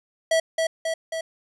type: tone with echo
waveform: square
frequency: 650 Hz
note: E5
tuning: 24 cents flat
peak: -18 dBFS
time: 0.31-0.4 s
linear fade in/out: 5 ms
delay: 270 ms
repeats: 3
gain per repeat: -3 dB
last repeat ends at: 1.21 s
effects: resampled to 24000 Hz + 9-bit